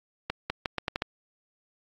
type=accelerating click train; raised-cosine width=0.3 ms; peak=-12 dBFS; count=7; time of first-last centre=0.3-1.021 s; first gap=200 ms; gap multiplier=0.79; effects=AAC 64 kbps